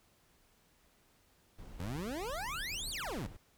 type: noise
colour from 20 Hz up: brown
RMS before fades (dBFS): -48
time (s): 1.58-3.37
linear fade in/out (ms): 10
type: exponential two-way sweep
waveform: 25% pulse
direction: up then down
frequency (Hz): 79.9 to 4699 to 79.9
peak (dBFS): -34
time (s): 1.79-3.27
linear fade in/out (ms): 10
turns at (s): 2.9
effects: pink hiss -69 dBFS RMS until 3.57 s